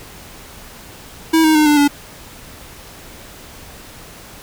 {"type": "tone with pitch steps", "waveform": "square", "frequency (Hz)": [322.9, 313.7, 304.8, 296.1, 287.7], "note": ["E4", "D#4", "D#4", "D4", "D4"], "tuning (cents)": [-36, 14, -36, 14, -36], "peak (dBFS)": -10, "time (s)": [1.33, 1.88], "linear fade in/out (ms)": 10, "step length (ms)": 110, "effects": ["pink hiss -38 dBFS RMS until 4.42 s"]}